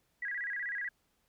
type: tone with vibrato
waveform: sine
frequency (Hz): 1793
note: A6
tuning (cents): +32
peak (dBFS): -34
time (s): 0.22-0.89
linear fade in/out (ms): 5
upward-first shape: square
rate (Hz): 16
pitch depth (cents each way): 150
effects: pink hiss -75 dBFS RMS until 1.28 s